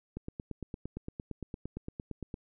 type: click train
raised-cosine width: 3 ms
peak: -25 dBFS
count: 20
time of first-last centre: 0.17-2.341 s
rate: 8.75 Hz
effects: none